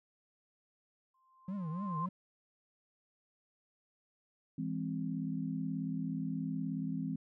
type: tone with exponential growth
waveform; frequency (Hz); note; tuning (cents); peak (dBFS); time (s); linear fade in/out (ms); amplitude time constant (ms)
sine; 1046.5; C6; 0; -33; 1.14-2.06; 5; 200
type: tone with vibrato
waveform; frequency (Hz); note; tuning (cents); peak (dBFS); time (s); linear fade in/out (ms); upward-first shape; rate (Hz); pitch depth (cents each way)
triangle; 178.1; F3; +34; -34; 1.48-2.09; 5; triangle; 3.5; 270
type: chord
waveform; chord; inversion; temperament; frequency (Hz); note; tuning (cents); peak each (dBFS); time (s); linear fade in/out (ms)
sine; E augmented; none; equal with one note detuned; 164.81 / 203.6 / 261.6; E3 / G#3 / B#3; 0 / -34 / 0; -38 / -40 / -38; 4.58-7.16; 5
effects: none